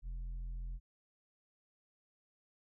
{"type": "tone with tanh clipping", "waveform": "sine", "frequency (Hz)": 42.82, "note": "F1", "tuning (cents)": -33, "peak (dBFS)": -40, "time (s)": [0.02, 0.8], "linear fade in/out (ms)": 50, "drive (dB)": 5, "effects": []}